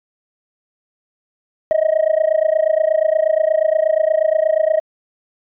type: tone with amplitude modulation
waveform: sine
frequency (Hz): 630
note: D#5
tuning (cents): +21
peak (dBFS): -7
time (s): 1.71-4.8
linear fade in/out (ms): 0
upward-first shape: sine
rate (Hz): 28.4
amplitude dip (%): 95
effects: tanh soft clip ceiling -8 dBFS